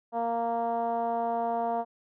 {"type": "tone with low-pass filter", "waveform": "10% pulse", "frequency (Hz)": 232.4, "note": "A#3", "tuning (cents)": -5, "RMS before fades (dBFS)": -29, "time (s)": [0.12, 1.85], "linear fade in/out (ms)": 50, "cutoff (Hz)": 780, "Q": 4.5, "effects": []}